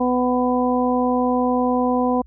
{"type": "harmonic tone", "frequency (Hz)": 249.6, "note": "B3", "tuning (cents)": 19, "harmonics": [1, 2, 3, 4], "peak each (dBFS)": [-19, -22, -24, -25], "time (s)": [0, 2.22], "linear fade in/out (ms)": 10, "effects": ["added 60 Hz sine -43 dBFS peak until 2.26 s"]}